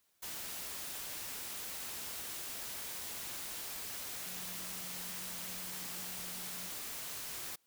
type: tone in noise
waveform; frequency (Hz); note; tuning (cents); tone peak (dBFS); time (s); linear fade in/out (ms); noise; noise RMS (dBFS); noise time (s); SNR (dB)
sine; 181.1; F#3; -37; -54; 4.26-6.7; 10; white; -43; 0.22-7.56; -14
effects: white hiss -75 dBFS RMS until 7.66 s